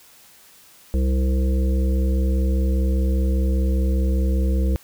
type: harmonic tone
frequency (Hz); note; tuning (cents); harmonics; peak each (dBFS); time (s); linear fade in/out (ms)
65; C2; -11; 1 / 3 / 5 / 7 / 8; -17 / -27 / -31 / -34 / -35; 0.94-4.76; 0
effects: white hiss -50 dBFS RMS until 4.83 s